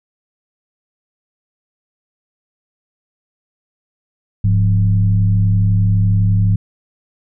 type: tone with frequency modulation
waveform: sine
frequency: 102.8 Hz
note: G#2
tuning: 17 cents flat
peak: -10 dBFS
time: 4.44-6.56 s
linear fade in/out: 5 ms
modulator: 71.9 Hz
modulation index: 0.64
effects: none